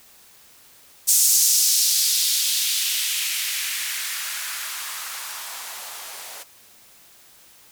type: noise with band-pass filter sweep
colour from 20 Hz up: violet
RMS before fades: -23 dBFS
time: 1.07-6.44 s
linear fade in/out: 20 ms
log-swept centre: 7000 to 590 Hz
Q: 1.6
effects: white hiss -51 dBFS RMS until 7.71 s